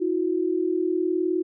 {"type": "tone pair together", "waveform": "sine", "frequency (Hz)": [323.8, 363.4], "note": ["E4", "F#4"], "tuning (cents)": [-31, -31], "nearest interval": "major second", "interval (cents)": 200, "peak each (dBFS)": [-25, -23], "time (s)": [0, 1.43], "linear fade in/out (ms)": 20, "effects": []}